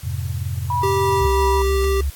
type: chord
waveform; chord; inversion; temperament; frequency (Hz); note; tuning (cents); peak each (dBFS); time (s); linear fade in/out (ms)
sine; F minor; none; equal with one note detuned; 87.31 / 105.4 / 130.81; F2 / Ab2 / C3; 0 / +26 / 0; -25 / -27 / -27; 0.03-1.27; 10
type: tone with tremolo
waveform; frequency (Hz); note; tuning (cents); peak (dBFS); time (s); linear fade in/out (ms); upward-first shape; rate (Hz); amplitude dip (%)
sine; 973; B5; -26; -18; 0.7-1.62; 2; triangle; 2.9; 35
type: tone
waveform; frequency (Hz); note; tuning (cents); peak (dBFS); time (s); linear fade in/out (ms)
square; 391.4; G4; -3; -19; 0.83-2.01; 5
type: tone with vibrato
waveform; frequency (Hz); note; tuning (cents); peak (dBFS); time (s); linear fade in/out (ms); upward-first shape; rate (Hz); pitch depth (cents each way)
sine; 67.1; C2; +44; -18; 1.21-2.1; 5; square; 6.3; 66
effects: white hiss -42 dBFS RMS until 2.15 s + AAC 64 kbps